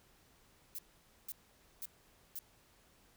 violet noise bursts, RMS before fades -43 dBFS, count 4, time 0.75-2.39 s, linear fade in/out 0 ms, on 35 ms, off 500 ms, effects pink hiss -67 dBFS RMS until 3.16 s

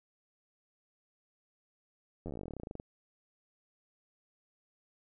slowing click train, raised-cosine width 2 ms, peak -28 dBFS, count 23, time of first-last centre 2.26-2.799 s, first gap 11 ms, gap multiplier 1.07, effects none

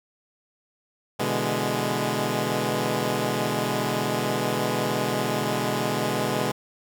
10% pulse chord, E dominant seventh, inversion second, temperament equal, 123.47 / 146.83 / 164.81 / 207.7 Hz, B2 / D3 / E3 / G#3, 0 / 0 / 0 / 0 cents, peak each -20 / -22 / -25 / -19 dBFS, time 1.19-6.52 s, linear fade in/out 10 ms, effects none

